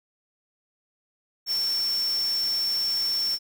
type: tone in noise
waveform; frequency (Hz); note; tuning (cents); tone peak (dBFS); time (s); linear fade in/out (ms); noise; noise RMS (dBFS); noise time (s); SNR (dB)
sine; 5430; F8; -50; -23; 1.46-3.39; 50; white; -39; 1.46-3.39; +13
effects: none